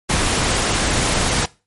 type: noise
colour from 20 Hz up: pink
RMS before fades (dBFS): -18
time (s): 0.09-1.46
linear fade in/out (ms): 10
effects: noise-tail reverb RT60 0.3 s tail -21 dB re dry + MP3 48 kbps